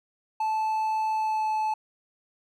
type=tone with pitch glide; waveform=triangle; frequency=873 to 866.5 Hz; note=A5 to A5; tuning=-14 to -27 cents; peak=-22 dBFS; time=0.4-1.74 s; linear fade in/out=5 ms; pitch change=-13 cents; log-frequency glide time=1.12-1.5 s; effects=none